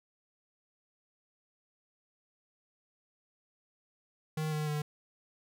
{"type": "tone with pitch steps", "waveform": "square", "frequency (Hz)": [155.56, 152.53, 149.57], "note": ["D#3", "D#3", "D3"], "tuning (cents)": [0, -34, 32], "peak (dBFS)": -32, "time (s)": [4.37, 4.82], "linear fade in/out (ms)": 5, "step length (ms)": 150, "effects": []}